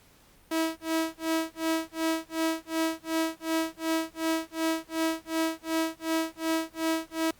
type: tone with tremolo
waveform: sawtooth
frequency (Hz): 323.6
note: E4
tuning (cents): -32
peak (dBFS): -20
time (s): 0.51-7.31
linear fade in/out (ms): 5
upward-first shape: sine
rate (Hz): 2.7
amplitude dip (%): 100
effects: pink hiss -59 dBFS RMS until 7.39 s + Opus 48 kbps